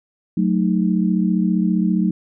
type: chord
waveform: sine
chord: D# diminished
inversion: first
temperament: equal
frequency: 185 / 220 / 311.1 Hz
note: F#3 / A3 / D#4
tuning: 0 / 0 / 0 cents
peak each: -17 / -20 / -23 dBFS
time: 0.37-2.11 s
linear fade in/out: 5 ms
effects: none